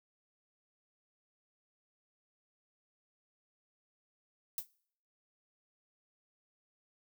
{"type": "noise with exponential decay", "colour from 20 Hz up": "violet", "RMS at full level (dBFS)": -32, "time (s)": [4.58, 4.67], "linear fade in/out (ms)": 2, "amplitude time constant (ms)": 19, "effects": ["noise-tail reverb RT60 0.6 s tail -23 dB re dry"]}